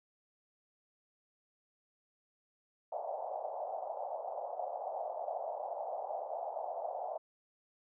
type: band-pass noise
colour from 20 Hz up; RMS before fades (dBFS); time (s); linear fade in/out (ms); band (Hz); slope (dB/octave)
pink; -40; 2.92-7.18; 5; 600 to 790; 48
effects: none